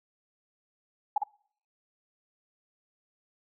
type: tone with echo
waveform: sine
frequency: 830.6 Hz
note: G#5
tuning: in tune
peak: -21 dBFS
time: 1.16-1.18 s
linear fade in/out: 5 ms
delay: 56 ms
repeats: 1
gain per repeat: -4 dB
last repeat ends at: 1.236 s
effects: noise-tail reverb RT60 0.6 s tail -26 dB re dry